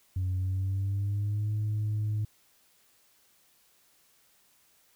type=tone with pitch glide; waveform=sine; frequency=92.5 to 106.25 Hz; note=F#2 to G#2; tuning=0 to +40 cents; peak=-25 dBFS; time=0.16-2.25 s; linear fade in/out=5 ms; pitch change=+240 cents; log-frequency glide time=0.36-1.52 s; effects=tanh soft clip ceiling -25 dBFS + white hiss -65 dBFS RMS until 4.95 s